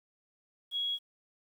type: tone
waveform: sine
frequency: 3322 Hz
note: G#7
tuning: in tune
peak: -30 dBFS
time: 0.71-0.99 s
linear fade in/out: 50 ms
effects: 10-bit